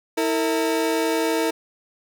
30% pulse tone pair together, 324.8 / 456.2 Hz, E4 / A#4, -26 / -37 cents, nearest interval tritone, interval 589 cents, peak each -20 dBFS, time 0.17-1.51 s, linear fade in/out 10 ms, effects none

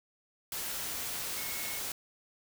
sine tone in noise, 2184 Hz, C#7, 26 cents flat, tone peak -44 dBFS, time 1.37-1.79 s, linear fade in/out 2 ms, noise white, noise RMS -37 dBFS, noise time 0.52-1.92 s, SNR -10 dB, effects none

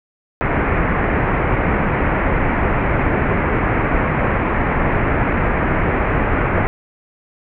pink low-pass noise, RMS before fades -17 dBFS, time 0.41-6.67 s, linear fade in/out 0 ms, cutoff 2300 Hz, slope 48 dB/octave, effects none

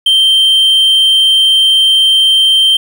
triangle tone, 3136 Hz, G7, in tune, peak -4 dBFS, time 0.06-2.77 s, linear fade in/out 5 ms, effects 7-bit

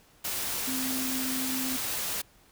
sine tone in noise, 260 Hz, C4, 11 cents flat, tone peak -32 dBFS, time 0.67-1.77 s, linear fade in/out 10 ms, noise white, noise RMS -32 dBFS, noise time 0.24-2.22 s, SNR -3 dB, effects pink hiss -60 dBFS RMS until 2.51 s

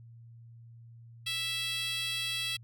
10% pulse tone with high-pass filter, 659.3 Hz, E5, in tune, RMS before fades -34 dBFS, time 1.26-2.57 s, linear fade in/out 10 ms, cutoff 3100 Hz, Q 2.1, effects added 116 Hz sine -49 dBFS peak until 2.63 s

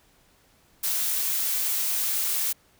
blue noise, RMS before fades -26 dBFS, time 0.83-2.53 s, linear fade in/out 10 ms, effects pink hiss -61 dBFS RMS until 2.79 s

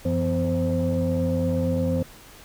sine tone cluster, 91.6 / 170.3 / 253.6 / 524 Hz, F#2 / F3 / B3 / C5, -17 / -43 / +46 / +2 cents, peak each -25 dBFS, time 0.05-2.03 s, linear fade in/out 5 ms, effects tanh soft clip ceiling -15 dBFS + pink hiss -47 dBFS RMS until 2.44 s

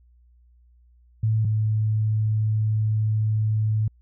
sine tone pair in turn, 110 / 108.3 Hz, A2 / A2, 0 / -27 cents, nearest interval unison, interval 27 cents, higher first, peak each -18 / -19 dBFS, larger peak first, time 1.23-1.45 / 1.45-3.88 s, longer second, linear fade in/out 5 ms, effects added 60 Hz sine -53 dBFS peak until 4.01 s

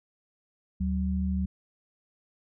sine tone pair together, 74.9 / 188.74 Hz, D2 / F#3, +35 / +35 cents, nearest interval octave + major third, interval 1600 cents, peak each -28 dBFS, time 0.8-1.46 s, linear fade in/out 10 ms, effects none

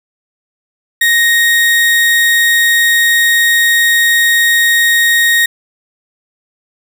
35% pulse tone, 1867 Hz, A#6, 2 cents sharp, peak -6 dBFS, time 1.01-5.46 s, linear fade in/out 5 ms, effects none

